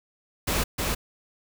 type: noise with echo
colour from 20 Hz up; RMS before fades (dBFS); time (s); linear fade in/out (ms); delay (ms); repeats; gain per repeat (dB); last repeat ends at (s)
pink; -25; 0.47-0.64; 10; 310; 1; -2; 0.95
effects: none